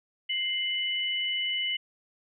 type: tone pair together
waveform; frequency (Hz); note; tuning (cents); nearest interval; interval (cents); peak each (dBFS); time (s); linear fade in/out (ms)
sine; 2096 / 2972; C7 / F#7; +2 / +7; tritone; 605; -32 / -28; 0.29-1.77; 10
effects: none